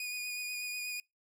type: tone with vibrato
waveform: sawtooth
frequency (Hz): 2462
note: D#7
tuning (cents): -19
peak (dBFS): -33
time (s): 0-1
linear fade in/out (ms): 2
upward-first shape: sine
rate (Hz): 8.2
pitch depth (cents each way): 16
effects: noise-tail reverb RT60 0.2 s tail -25 dB re dry